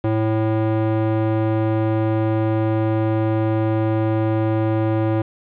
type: tone with band-pass filter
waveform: square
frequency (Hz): 110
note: A2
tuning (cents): 0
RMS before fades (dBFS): -19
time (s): 0.04-5.22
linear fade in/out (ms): 5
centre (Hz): 390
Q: 0.86
effects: resampled to 8000 Hz + 8-bit